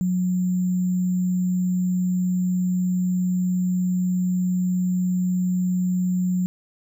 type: tone with sample-and-hold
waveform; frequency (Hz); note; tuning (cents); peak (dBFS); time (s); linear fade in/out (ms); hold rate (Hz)
sine; 181.6; F#3; -32; -19; 0.01-6.46; 0; 7350
effects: none